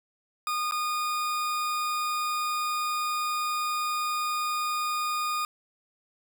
40% pulse tone with dropouts, 1225 Hz, D#6, 27 cents flat, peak -26 dBFS, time 0.47-5.45 s, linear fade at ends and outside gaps 1 ms, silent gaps 0.711-0.721 s, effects none

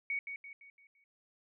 sine tone with echo, 2236 Hz, C#7, 14 cents sharp, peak -32 dBFS, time 0.1-0.19 s, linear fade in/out 2 ms, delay 170 ms, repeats 5, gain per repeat -7 dB, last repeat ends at 1.04 s, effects none

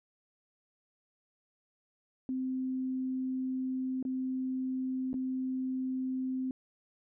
sine tone with dropouts, 259.3 Hz, C4, 15 cents flat, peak -31 dBFS, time 2.29-6.51 s, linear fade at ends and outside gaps 1 ms, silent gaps 4.027-4.051 / 5.131-5.141 s, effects none

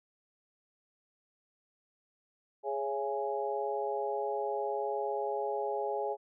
harmonic tone with a mistuned harmonic, 138.59 Hz, C#3, in tune, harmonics 3 / 4 / 5 / 6, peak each -35 / -37 / -39 / -36 dBFS, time 2.63-6.17 s, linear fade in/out 50 ms, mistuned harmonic 5, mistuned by -49 cents, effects none

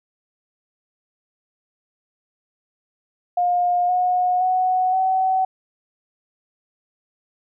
sine tone with pitch steps, 711 / 725.5 / 740.3 / 755.5 Hz, F5 / F#5 / F#5 / F#5, +31 / -34 / +1 / +36 cents, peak -16 dBFS, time 3.37-5.45 s, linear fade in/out 5 ms, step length 520 ms, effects none

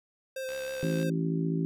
square tone with vibrato, 524 Hz, C5, 2 cents sharp, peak -34 dBFS, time 0.36-1.1 s, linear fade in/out 5 ms, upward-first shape square, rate 6.3 Hz, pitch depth 13 cents each way
click train, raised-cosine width 0.2 ms, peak -27 dBFS, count 38, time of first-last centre 0.49-1.029 s, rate 68.6 Hz
harmonic tone, 55 Hz, A1, in tune, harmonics 3 / 4 / 5 / 6 / 7, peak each -28 / -40 / -33 / -39 / -36 dBFS, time 0.83-1.65 s, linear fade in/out 0 ms
effects none

